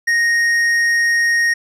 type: tone with tanh clipping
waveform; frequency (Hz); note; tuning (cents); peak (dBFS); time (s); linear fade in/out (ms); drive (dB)
sine; 1864.7; A#6; 0; -14; 0.07-1.54; 10; 9
effects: none